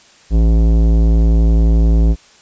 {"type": "tone with tanh clipping", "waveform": "sine", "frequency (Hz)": 55.5, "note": "A1", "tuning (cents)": 16, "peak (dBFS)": -10, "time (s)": [0.3, 2.16], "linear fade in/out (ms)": 50, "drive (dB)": 16, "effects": ["white hiss -46 dBFS RMS until 2.41 s", "resampled to 16000 Hz"]}